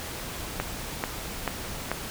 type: click train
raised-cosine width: 0.5 ms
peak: -11 dBFS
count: 4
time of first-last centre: 0.6-1.916 s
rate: 2.28 Hz
effects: pink hiss -36 dBFS RMS until 2.1 s